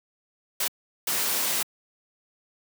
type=noise bursts at uneven times; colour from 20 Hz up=white; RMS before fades=-26 dBFS; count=2; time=0.6-0.68 / 1.07-1.63 s; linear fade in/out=5 ms; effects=high-pass 200 Hz 12 dB/octave